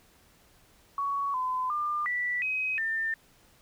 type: tone with pitch steps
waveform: sine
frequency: 1120 / 1018 / 1199 / 1963 / 2529 / 1797 Hz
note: C#6 / C6 / D6 / B6 / D#7 / A6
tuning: +18 / -48 / +36 / -11 / +28 / +36 cents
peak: -27 dBFS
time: 0.98-3.14 s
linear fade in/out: 2 ms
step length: 360 ms
effects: pink hiss -61 dBFS RMS until 3.61 s